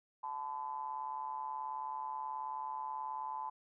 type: ring-modulated tone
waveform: triangle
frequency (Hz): 69.3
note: C#2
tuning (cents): 0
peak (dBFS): -33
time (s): 0.23-3.5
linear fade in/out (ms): 10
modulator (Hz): 942
effects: none